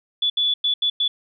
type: tone bursts at uneven times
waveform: sine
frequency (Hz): 3445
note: A7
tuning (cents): -37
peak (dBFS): -17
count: 5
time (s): 0.22-0.3 / 0.37-0.54 / 0.64-0.74 / 0.82-0.9 / 1-1.08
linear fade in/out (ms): 5
effects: none